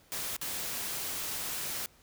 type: noise with dropouts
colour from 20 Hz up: white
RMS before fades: -36 dBFS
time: 0.12-1.86 s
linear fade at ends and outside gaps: 0 ms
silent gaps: 0.365-0.414 s
effects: pink hiss -62 dBFS RMS until 2.02 s